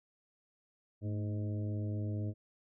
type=harmonic tone with a mistuned harmonic; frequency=104.3 Hz; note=G#2; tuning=8 cents sharp; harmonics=1 / 2 / 3 / 4 / 5 / 6; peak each=-34 / -43 / -44 / -51 / -52 / -52 dBFS; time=1.01-2.34 s; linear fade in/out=50 ms; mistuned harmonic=2; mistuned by=+64 cents; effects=none